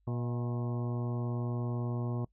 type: harmonic tone with a mistuned harmonic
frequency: 120.1 Hz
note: B2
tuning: 48 cents flat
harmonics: 1 / 2 / 3 / 4 / 5 / 6 / 7 / 8 / 9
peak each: -32 / -39 / -42 / -48 / -48 / -52 / -52 / -53 / -51 dBFS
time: 0.07-2.25 s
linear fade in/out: 5 ms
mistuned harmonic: 5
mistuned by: +51 cents
effects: noise-tail reverb RT60 0.1 s tail -24 dB re dry + added 50 Hz sine -68 dBFS peak until 2.32 s